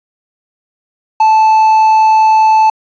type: tone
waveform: triangle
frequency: 875 Hz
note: A5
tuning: 10 cents flat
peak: -3 dBFS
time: 1.2-2.7 s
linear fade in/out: 5 ms
effects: resampled to 16000 Hz + 7-bit

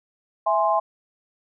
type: chord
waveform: sine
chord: E augmented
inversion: none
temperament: equal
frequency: 659.3 / 830.6 / 1046.5 Hz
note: E5 / G#5 / B#5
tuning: 0 / 0 / 0 cents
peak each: -22 dBFS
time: 0.46-0.8 s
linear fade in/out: 10 ms
effects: none

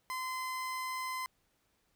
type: tone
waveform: 30% pulse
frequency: 1029 Hz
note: C6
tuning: 29 cents flat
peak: -33 dBFS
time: 0.1-1.26 s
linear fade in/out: 0 ms
effects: pink hiss -75 dBFS RMS until 1.95 s

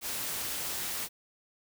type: noise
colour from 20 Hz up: white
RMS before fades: -35 dBFS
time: 0.01-1.09 s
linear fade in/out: 50 ms
effects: none

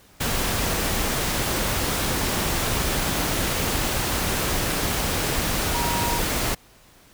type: tone in noise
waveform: sine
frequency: 949 Hz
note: A#5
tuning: 31 cents sharp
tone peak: -26 dBFS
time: 5.74-6.19 s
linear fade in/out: 10 ms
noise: pink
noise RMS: -24 dBFS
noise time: 0.2-6.55 s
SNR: -5 dB
effects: pink hiss -53 dBFS RMS until 7.13 s

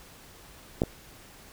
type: clicks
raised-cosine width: 2 ms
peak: -9 / -15 dBFS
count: 2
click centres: 0.819 / 0.836 s
effects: pink hiss -51 dBFS RMS until 1.52 s

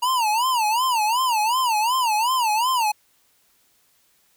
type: tone with vibrato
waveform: square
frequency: 938 Hz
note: A#5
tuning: 11 cents sharp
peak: -19 dBFS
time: 0.02-2.92 s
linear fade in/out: 10 ms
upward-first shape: sine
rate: 2.7 Hz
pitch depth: 190 cents each way
effects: white hiss -62 dBFS RMS until 4.36 s

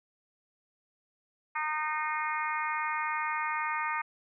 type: harmonic tone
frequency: 306.9 Hz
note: D#4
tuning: 24 cents flat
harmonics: 3 / 4 / 5 / 6 / 7 / 8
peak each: -34 / -34 / -40 / -38 / -37 / -42 dBFS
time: 1.55-4.02 s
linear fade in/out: 10 ms
effects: none

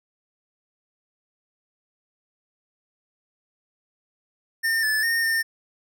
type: tone with pitch steps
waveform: square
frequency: 1812 / 1741 / 1836 / 1812 Hz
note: A#6 / A6 / A#6 / A#6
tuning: -50 / -19 / -27 / -50 cents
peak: -21 dBFS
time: 4.63-5.43 s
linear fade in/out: 20 ms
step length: 200 ms
effects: none

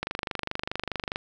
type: click train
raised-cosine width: 0.3 ms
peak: -13 dBFS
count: 29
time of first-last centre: 0.03-1.159 s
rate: 24.8 Hz
effects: none

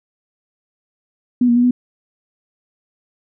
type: tone with pitch steps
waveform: sine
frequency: 246.3 / 237.7 / 243.4 / 247.5 Hz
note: B3 / A#3 / B3 / B3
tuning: -5 / +34 / -25 / +4 cents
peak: -10 dBFS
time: 1.41-1.71 s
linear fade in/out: 5 ms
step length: 75 ms
effects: none

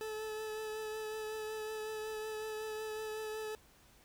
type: tone with vibrato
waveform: 40% pulse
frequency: 433.2 Hz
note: A4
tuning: 27 cents flat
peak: -38 dBFS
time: 0.01-3.55 s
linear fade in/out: 0 ms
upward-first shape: triangle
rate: 5.4 Hz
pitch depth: 19 cents each way
effects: added 50 Hz sine -70 dBFS peak until 4.04 s + pink hiss -64 dBFS RMS until 4.04 s

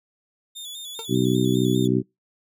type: tone with vibrato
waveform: sawtooth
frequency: 3525 Hz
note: A7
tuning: 2 cents sharp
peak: -31 dBFS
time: 0.55-1.88 s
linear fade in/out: 20 ms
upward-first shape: square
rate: 5 Hz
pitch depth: 54 cents each way
type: tone with exponential decay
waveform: 25% pulse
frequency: 453.2 Hz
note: A#4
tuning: 49 cents flat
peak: -26 dBFS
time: 0.99-1.08 s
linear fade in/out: 1 ms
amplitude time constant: 19 ms
type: harmonic tone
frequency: 63 Hz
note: B1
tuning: 35 cents sharp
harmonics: 2 / 3 / 4 / 5 / 6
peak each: -24 / -24 / -24 / -24 / -24 dBFS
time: 1.08-2.03 s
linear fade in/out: 50 ms
effects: noise-tail reverb RT60 0.2 s tail -25 dB re dry

